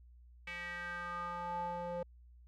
square tone with band-pass filter sweep, 174.61 Hz, F3, in tune, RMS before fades -41 dBFS, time 0.47-2.03 s, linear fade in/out 5 ms, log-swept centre 2300 to 600 Hz, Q 4.6, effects added 60 Hz sine -56 dBFS peak until 2.47 s

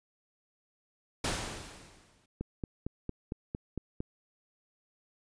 pink noise with exponential decay, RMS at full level -30 dBFS, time 1.24-2.26 s, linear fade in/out 5 ms, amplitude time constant 220 ms
click train, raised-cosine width 3 ms, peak -22 dBFS, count 8, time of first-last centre 2.41-4.005 s, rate 4.39 Hz
effects resampled to 22050 Hz

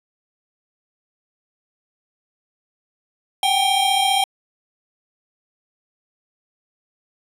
square tone cluster, 764 / 799 / 3198 Hz, G5 / G5 / G7, -45 / +33 / +34 cents, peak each -21 dBFS, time 3.43-4.24 s, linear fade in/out 2 ms, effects resampled to 32000 Hz

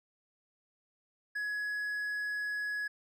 triangle tone, 1681 Hz, G#6, 20 cents sharp, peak -31 dBFS, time 1.35-2.88 s, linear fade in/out 10 ms, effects none

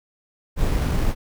brown noise with sample-and-hold, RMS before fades -20 dBFS, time 0.56-1.15 s, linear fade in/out 50 ms, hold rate 7350 Hz, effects none

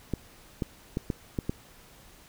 clicks, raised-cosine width 3 ms, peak -15 dBFS, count 6, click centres 0.137 / 0.622 / 0.971 / 1.102 / 1.388 / 1.495 s, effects pink hiss -54 dBFS RMS until 2.28 s

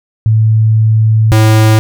sine / square tone pair in turn, 110 / 109.37 Hz, A2 / A2, 0 / -10 cents, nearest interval unison, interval 10 cents, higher first, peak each -5 dBFS, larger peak neither, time 0.26-1.32 / 1.32-1.79 s, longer first, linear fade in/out 0 ms, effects none

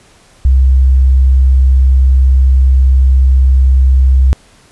sine tone, 65.41 Hz, C2, in tune, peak -4 dBFS, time 0.45-4.33 s, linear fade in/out 0 ms, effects pink hiss -45 dBFS RMS until 4.71 s + resampled to 24000 Hz

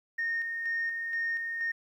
sine tone with tremolo, 1841 Hz, A#6, 22 cents flat, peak -27 dBFS, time 0.18-1.72 s, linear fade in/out 10 ms, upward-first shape square, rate 2.1 Hz, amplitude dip 40%, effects tanh soft clip ceiling -24 dBFS + 11-bit

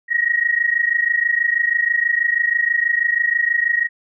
sine tone pair together, 1877 / 1903.2 Hz, A#6 / A#6, +11 / +35 cents, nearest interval unison, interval 24 cents, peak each -18 dBFS, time 0.08-3.89 s, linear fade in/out 50 ms, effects none

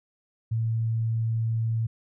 sine tone, 113.2 Hz, A2, 50 cents sharp, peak -23 dBFS, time 0.51-1.87 s, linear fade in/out 10 ms, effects none

